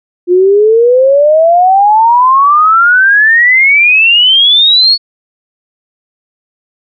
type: exponential sweep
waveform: sine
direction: up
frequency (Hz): 349.2 to 4435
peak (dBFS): -3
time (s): 0.27-4.98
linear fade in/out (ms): 50
effects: none